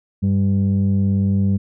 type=tone pair together; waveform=sine; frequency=98 / 196 Hz; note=G2 / G3; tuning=0 / 0 cents; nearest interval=octave; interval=1200 cents; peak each=-15 dBFS; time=0.22-1.58 s; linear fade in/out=20 ms; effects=tanh soft clip ceiling -11 dBFS